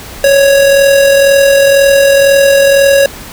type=tone with amplitude modulation; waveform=square; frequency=554.4 Hz; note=C#5; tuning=in tune; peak=-3 dBFS; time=0.24-3.06 s; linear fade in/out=2 ms; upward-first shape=sine; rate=42 Hz; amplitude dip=35%; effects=pink hiss -28 dBFS RMS until 3.32 s